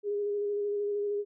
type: tone with vibrato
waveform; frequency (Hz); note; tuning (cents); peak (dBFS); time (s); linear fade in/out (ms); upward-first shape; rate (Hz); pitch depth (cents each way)
sine; 410; G#4; -22; -28; 0.03-1.25; 50; square; 13; 15
effects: none